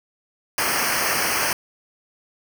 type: noise with comb filter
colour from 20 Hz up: pink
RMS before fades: -22 dBFS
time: 0.58-1.53 s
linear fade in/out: 2 ms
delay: 0.27 ms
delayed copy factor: -1
effects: none